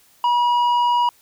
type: tone with tanh clipping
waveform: triangle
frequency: 965 Hz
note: B5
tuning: 40 cents flat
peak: -16 dBFS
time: 0.24-1.09 s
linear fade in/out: 2 ms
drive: 11 dB
effects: white hiss -55 dBFS RMS until 1.21 s